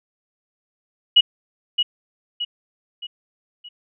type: tone with echo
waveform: sine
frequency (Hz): 2913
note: F#7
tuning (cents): -28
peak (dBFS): -8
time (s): 1.16-1.21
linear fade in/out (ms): 10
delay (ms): 620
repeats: 4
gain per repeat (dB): -7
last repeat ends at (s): 3.69
effects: none